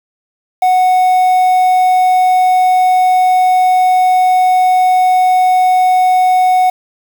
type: tone with quantisation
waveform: triangle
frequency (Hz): 738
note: F#5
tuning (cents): -5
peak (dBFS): -5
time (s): 0.62-6.7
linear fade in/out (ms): 5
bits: 5
effects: none